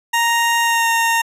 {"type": "tone with pitch glide", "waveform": "20% pulse", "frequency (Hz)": [932.3, 920.5], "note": ["A#5", "A#5"], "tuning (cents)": [0, -22], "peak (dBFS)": -9, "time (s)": [0.13, 1.22], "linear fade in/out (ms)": 10, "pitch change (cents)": -22, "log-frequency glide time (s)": [0.62, 0.88], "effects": ["resampled to 32000 Hz"]}